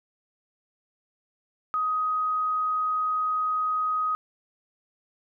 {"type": "tone", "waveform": "sine", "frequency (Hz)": 1255, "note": "D#6", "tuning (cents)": 15, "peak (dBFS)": -23, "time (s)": [1.74, 4.15], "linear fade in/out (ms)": 0, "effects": []}